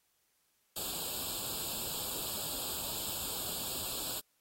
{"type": "noise with comb filter", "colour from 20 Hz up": "white", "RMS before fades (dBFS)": -38, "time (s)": [0.76, 4.2], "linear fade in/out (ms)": 5, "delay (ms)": 0.25, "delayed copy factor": 1, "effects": ["white hiss -75 dBFS RMS until 4.4 s", "AAC 48 kbps"]}